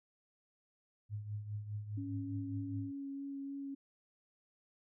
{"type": "tone with tremolo", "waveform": "sine", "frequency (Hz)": 104.7, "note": "G#2", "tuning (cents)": 15, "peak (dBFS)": -36, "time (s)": [1.09, 2.92], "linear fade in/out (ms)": 50, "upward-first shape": "triangle", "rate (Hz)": 4.9, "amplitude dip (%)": 70}
{"type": "tone with vibrato", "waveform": "sine", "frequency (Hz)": 277.2, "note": "C#4", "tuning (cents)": 0, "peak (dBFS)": -40, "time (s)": [1.97, 3.75], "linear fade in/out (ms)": 10, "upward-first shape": "sine", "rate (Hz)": 3.3, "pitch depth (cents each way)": 10}
{"effects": []}